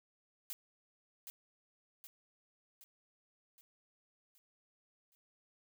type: noise with echo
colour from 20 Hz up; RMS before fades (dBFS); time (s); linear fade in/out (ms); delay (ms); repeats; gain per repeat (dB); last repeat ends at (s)
blue; -43; 0.5-0.53; 0; 770; 6; -5; 5.15
effects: none